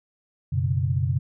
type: chord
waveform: sine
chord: F# suspended fourth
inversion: none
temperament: just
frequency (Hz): 92.5 / 123.33 / 138.75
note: F#2 / B2 / C#3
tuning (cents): 0 / -2 / +2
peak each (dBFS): -25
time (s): 0.52-1.19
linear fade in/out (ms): 10
effects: none